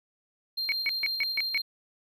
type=tone with tremolo; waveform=triangle; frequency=4186 Hz; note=C8; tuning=in tune; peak=-27 dBFS; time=0.57-1.62 s; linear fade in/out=10 ms; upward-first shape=square; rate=6 Hz; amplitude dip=25%
type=tone bursts; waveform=sine; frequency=2231 Hz; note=C#7; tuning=11 cents sharp; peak=-24 dBFS; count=6; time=0.69-1.576 s; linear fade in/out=0 ms; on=31 ms; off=140 ms
effects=none